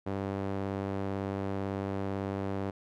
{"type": "tone with band-pass filter", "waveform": "sawtooth", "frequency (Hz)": 98, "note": "G2", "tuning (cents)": 0, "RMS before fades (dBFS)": -34, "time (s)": [0.06, 2.71], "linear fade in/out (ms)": 10, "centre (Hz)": 450, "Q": 0.67, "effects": []}